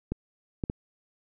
clicks, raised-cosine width 3 ms, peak -16 dBFS, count 3, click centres 0.12 / 0.638 / 0.699 s, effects none

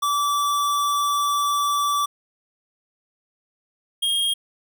square tone pair in turn, 1158 / 3243 Hz, D6 / G#7, -25 / -42 cents, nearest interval octave + tritone, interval 1783 cents, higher second, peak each -20 dBFS, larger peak neither, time 0.02-2.06 / 4.02-4.34 s, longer first, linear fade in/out 10 ms, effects none

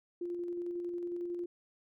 sine tone with tremolo, 349.2 Hz, F4, in tune, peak -34 dBFS, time 0.21-1.46 s, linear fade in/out 5 ms, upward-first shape square, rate 11 Hz, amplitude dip 25%, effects none

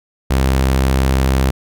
sawtooth tone, 66.1 Hz, C2, 18 cents sharp, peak -8 dBFS, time 0.3-1.51 s, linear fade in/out 10 ms, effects none

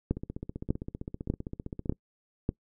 two click trains, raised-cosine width 3 ms, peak -13 / -23 dBFS, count 5 / 28, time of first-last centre 0.11-2.491 / 0.17-1.923 s, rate 1.68 / 15.4 Hz, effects noise-tail reverb RT60 0.1 s tail -23 dB re dry

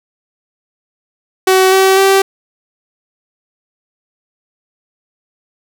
sawtooth tone with pitch steps, 376.8 / 382.5 / 388.3 Hz, F#4 / G4 / G4, +32 / -42 / -16 cents, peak -3 dBFS, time 1.47-2.22 s, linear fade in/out 5 ms, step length 250 ms, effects none

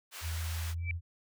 pink high-pass noise, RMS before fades -44 dBFS, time 0.11-0.75 s, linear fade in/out 50 ms, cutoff 1100 Hz, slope 12 dB/octave
sine tone with pitch glide, 82.2 to 85.1 Hz, E2 to F2, -4 to -44 cents, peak -33 dBFS, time 0.21-1.01 s, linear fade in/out 50 ms, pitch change +60 cents, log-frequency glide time 0.67-0.84 s
sine tone with exponential growth, 2320 Hz, D7, 22 cents flat, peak -30 dBFS, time 0.78-0.91 s, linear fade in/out 1 ms, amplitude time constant 27 ms
effects none

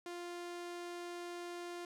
sawtooth tone, 349.2 Hz, F4, in tune, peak -39 dBFS, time 0.06-1.85 s, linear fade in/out 2 ms, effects low-pass 10000 Hz 12 dB/octave + 13-bit

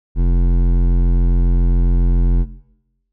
sine tone with hard clipping, 43.65 Hz, F1, in tune, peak -13 dBFS, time 0.15-2.46 s, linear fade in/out 50 ms, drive 13 dB, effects noise-tail reverb RT60 0.9 s tail -18 dB re dry

